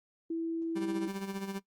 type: tone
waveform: sine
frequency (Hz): 329.6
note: E4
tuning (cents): 0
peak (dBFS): -31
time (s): 0.3-1.08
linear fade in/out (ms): 5
type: tone with tremolo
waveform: 30% pulse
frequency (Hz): 195.6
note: G3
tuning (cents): -4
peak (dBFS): -31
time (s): 0.75-1.6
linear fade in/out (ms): 20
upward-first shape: sine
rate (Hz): 15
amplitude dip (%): 65
effects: noise-tail reverb RT60 0.1 s tail -18 dB re dry + Opus 32 kbps